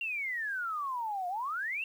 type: exponential two-way sweep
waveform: sine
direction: down then up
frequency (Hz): 2794 to 698.5 to 2794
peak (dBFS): -32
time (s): 0.01-1.84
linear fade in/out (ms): 2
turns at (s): 1.28
effects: 10-bit